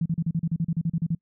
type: tone bursts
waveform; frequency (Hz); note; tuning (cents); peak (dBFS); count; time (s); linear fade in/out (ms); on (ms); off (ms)
sine; 165.4; E3; +6; -21; 14; 0.01-1.15; 5; 48; 36
effects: noise-tail reverb RT60 0.1 s tail -26 dB re dry